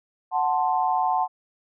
sine chord, F# diminished, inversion none, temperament equal, 740 / 880 / 1046.5 Hz, F#5 / A5 / C6, 0 / 0 / 0 cents, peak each -23 / -24 / -27 dBFS, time 0.31-1.28 s, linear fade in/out 50 ms, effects none

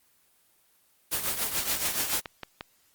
white noise with tremolo, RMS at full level -26 dBFS, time 1.11-2.21 s, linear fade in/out 20 ms, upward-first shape triangle, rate 7 Hz, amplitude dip 70%
clicks, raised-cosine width 0.3 ms, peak -19 dBFS, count 5, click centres 1.743 / 1.886 / 2.258 / 2.433 / 2.609 s
effects white hiss -65 dBFS RMS until 2.94 s + Opus 24 kbps

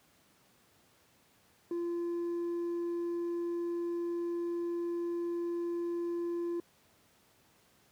triangle tone with hard clipping, 343.7 Hz, F4, 28 cents flat, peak -31 dBFS, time 1.71-6.6 s, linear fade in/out 2 ms, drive 1 dB, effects pink hiss -66 dBFS RMS until 7.91 s + high-pass 100 Hz 12 dB/octave

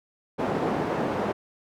white band-pass noise, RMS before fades -27 dBFS, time 0.38-1.33 s, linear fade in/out 20 ms, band 150 to 640 Hz, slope 12 dB/octave, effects none

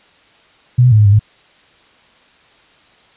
sine tone with pitch steps, 123.5 / 125.8 / 107.9 / 105.4 / 100.2 / 106.1 Hz, B2 / B2 / A2 / G#2 / G2 / G#2, 0 / +32 / -33 / +26 / +38 / +38 cents, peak -5 dBFS, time 0.78-1.194 s, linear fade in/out 10 ms, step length 69 ms, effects white hiss -49 dBFS RMS until 3.16 s + resampled to 8000 Hz

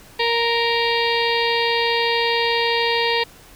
harmonic tone, 466.2 Hz, A#4, in tune, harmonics 1 / 2 / 4 / 5 / 6 / 7 / 8 / 9 / 10, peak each -22 / -23 / -25 / -27 / -27 / -31 / -27 / -31 / -30 dBFS, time 0.19-3.24 s, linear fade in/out 10 ms, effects pink hiss -46 dBFS RMS until 3.55 s

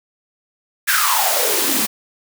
white noise with high-pass filter sweep, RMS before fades -17 dBFS, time 0.87-1.87 s, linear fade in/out 20 ms, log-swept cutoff 1700 to 200 Hz, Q 8.3, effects none

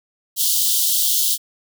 white high-pass noise, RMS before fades -18 dBFS, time 0.36-1.38 s, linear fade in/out 50 ms, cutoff 3000 Hz, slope 96 dB/octave, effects none

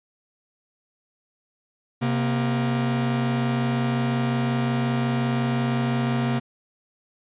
45% pulse tone pair together, 130.81 / 236 Hz, C3 / A#3, 0 / +22 cents, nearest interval minor seventh, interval 1022 cents, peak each -24 dBFS, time 2.01-6.4 s, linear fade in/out 20 ms, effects resampled to 8000 Hz

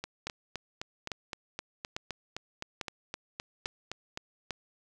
two click trains, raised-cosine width 0.2 ms, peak -17 / -19 dBFS, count 6 / 17, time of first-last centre 0.27-4.507 / 0.04-4.174 s, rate 1.18 / 3.87 Hz, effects none

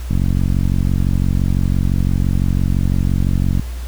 click train, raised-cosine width 5 ms, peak -5 dBFS, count 161, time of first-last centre 0.11-3.596 s, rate 45.9 Hz, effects added 60 Hz sine -23 dBFS peak until 3.87 s + pink hiss -39 dBFS RMS until 3.87 s

